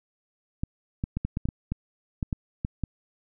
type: clicks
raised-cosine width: 5 ms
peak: -15 dBFS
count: 12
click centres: 0.635 / 1.039 / 1.17 / 1.25 / 1.371 / 1.455 / 1.488 / 1.72 / 2.228 / 2.328 / 2.649 / 2.837 s
effects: none